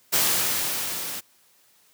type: noise with level ramp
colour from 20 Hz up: white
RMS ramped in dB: -20 to -33 dBFS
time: 0.12-1.21 s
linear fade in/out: 20 ms
effects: white hiss -60 dBFS RMS until 1.93 s + high-pass 100 Hz 12 dB/octave